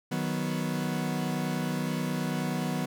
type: chord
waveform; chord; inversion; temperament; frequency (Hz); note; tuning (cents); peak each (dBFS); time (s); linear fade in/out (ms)
40% pulse; B major; first; equal; 155.56 / 185 / 246.9; D#3 / F#3 / B3; 0 / 0 / 0; -32; 0.11-2.86; 10
effects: none